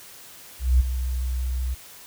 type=tone with ADSR envelope; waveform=sine; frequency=63 Hz; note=B1; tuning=35 cents sharp; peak=-12 dBFS; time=0.59-1.75 s; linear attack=210 ms; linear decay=16 ms; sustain=-11 dB; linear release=18 ms; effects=white hiss -45 dBFS RMS until 2.06 s